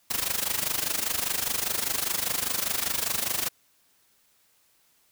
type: noise with amplitude modulation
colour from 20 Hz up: white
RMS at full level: -25 dBFS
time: 0.1-3.49 s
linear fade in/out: 10 ms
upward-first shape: sine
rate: 25 Hz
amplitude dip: 80%
effects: white hiss -65 dBFS RMS until 5.11 s